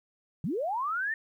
sine linear sweep, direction up, 130.7 to 1840 Hz, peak -28 dBFS, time 0.44-1.14 s, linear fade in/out 2 ms, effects 11-bit

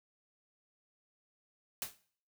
white noise with exponential decay, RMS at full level -34 dBFS, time 1.82-1.97 s, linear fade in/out 1 ms, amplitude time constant 31 ms, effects noise-tail reverb RT60 0.5 s tail -17 dB re dry

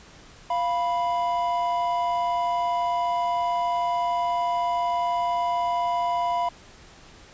triangle tone pair together, 696 / 985.1 Hz, F5 / B5, -6 / -5 cents, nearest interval tritone, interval 601 cents, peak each -23 dBFS, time 0.5-6.49 s, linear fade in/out 5 ms, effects pink hiss -49 dBFS RMS until 7.33 s + resampled to 16000 Hz

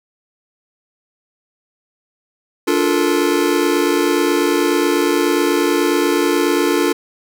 square chord, Bb major seventh, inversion first, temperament just, 291.4 / 349.6 / 437 / 466.2 Hz, D4 / F4 / A4 / Bb4, -13 / +2 / -12 / 0 cents, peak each -19 / -18 / -21 / -24 dBFS, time 2.67-6.93 s, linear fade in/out 10 ms, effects none

